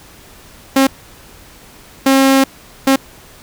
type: tone bursts at uneven times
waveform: sawtooth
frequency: 269.2 Hz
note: C4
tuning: 49 cents sharp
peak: -4 dBFS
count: 3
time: 0.76-0.87 / 2.06-2.44 / 2.87-2.96 s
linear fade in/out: 5 ms
effects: pink hiss -41 dBFS RMS until 3.42 s